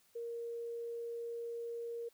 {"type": "tone", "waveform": "sine", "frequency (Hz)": 467.7, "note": "A#4", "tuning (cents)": 6, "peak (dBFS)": -39, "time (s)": [0.15, 2.09], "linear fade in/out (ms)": 10, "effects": ["white hiss -70 dBFS RMS until 2.13 s"]}